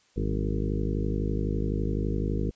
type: harmonic tone with a mistuned harmonic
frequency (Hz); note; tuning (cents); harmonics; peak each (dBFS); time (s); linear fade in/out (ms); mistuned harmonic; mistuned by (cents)
51.91; G#1; 0; 1 / 2 / 3 / 4 / 5 / 6 / 7 / 8 / 9; -29 / -32 / -34 / -35 / -36 / -37 / -37 / -38 / -39; 0.16-2.51; 10; 4; -76
effects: white hiss -64 dBFS RMS until 2.55 s + resampled to 16000 Hz